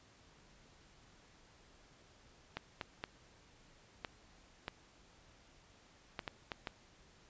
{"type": "clicks", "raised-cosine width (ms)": 0.3, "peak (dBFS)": -23, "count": 9, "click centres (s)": [2.57, 2.812, 3.039, 4.048, 4.681, 6.192, 6.278, 6.518, 6.672], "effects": ["pink hiss -64 dBFS RMS until 7.29 s", "resampled to 16000 Hz"]}